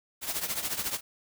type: noise with tremolo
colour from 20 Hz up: white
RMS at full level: -29 dBFS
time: 0.21-1.01 s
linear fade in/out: 50 ms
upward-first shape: triangle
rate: 14 Hz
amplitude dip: 80%
effects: none